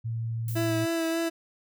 sine tone, 114.2 Hz, A#2, 35 cents flat, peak -28 dBFS, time 0.04-0.86 s, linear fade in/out 20 ms
violet noise with exponential decay, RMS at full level -38 dBFS, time 0.48-1.13 s, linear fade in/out 1 ms, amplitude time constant 140 ms
30% pulse tone with vibrato, 329.6 Hz, E4, in tune, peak -23 dBFS, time 0.55-1.3 s, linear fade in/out 20 ms, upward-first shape sine, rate 3.4 Hz, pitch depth 18 cents each way
effects none

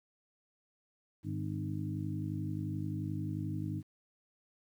harmonic tone with a mistuned harmonic, 51.4 Hz, G#1, 17 cents flat, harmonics 2 / 3 / 4 / 5 / 6, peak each -38 / -39 / -45 / -45 / -41 dBFS, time 1.23-3.83 s, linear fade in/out 50 ms, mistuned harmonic 5, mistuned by +25 cents, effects 11-bit

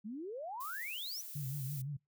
sine exponential sweep, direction up, 197.4 to 6230 Hz, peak -40 dBFS, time 0.04-1.22 s, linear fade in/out 20 ms
violet noise, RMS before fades -47 dBFS, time 0.6-1.82 s, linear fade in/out 10 ms
sine tone with vibrato, 138.59 Hz, C#3, in tune, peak -37 dBFS, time 1.35-1.97 s, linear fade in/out 10 ms, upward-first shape sine, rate 5.9 Hz, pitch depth 120 cents each way
effects noise-tail reverb RT60 0.2 s tail -25 dB re dry

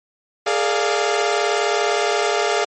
sawtooth chord, Bb dominant seventh, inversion third, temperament equal with one note detuned, 415.3 / 455 / 587.3 / 698.5 Hz, Ab4 / Bb4 / D5 / F5, 0 / -42 / 0 / 0 cents, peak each -17 / -21 / -21 / -18 dBFS, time 0.46-2.65 s, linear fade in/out 10 ms, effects MP3 32 kbps

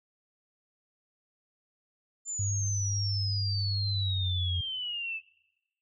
sine exponential sweep, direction down, 7240 to 2600 Hz, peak -32 dBFS, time 2.25-5.21 s, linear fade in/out 50 ms
sine tone with pitch glide, 100 to 88.58 Hz, G2 to F2, +35 to +25 cents, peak -28 dBFS, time 2.39-4.61 s, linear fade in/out 5 ms, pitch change -210 cents, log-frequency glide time 3.86-4.49 s
effects noise-tail reverb RT60 1.0 s tail -23 dB re dry

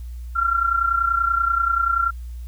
sine tone with amplitude modulation, 1371 Hz, F6, 32 cents flat, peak -14 dBFS, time 0.35-2.11 s, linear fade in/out 20 ms, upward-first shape sine, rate 30.4 Hz, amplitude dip 70%, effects added 60 Hz sine -30 dBFS peak until 2.47 s + white hiss -57 dBFS RMS until 2.47 s

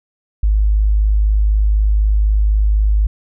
sine tone, 52 Hz, G#1, 3 cents sharp, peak -10 dBFS, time 0.43-3.07 s, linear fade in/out 5 ms, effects none

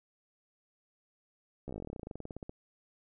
slowing click train, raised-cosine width 2 ms, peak -28 dBFS, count 25, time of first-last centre 1.68-2.494 s, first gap 14 ms, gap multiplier 1.07, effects none

